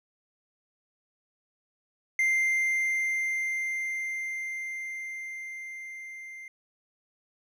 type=tone with level ramp; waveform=triangle; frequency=2093 Hz; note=C7; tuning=in tune; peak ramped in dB=-20 to -39 dBFS; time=2.19-6.48 s; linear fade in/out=2 ms; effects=none